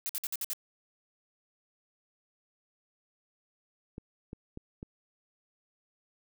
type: noise bursts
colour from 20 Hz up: blue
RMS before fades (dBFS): -34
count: 6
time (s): 0.06-0.533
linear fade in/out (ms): 0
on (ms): 33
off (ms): 55
type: clicks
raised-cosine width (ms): 3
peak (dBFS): -28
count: 4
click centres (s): 3.981 / 4.331 / 4.574 / 4.829
effects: none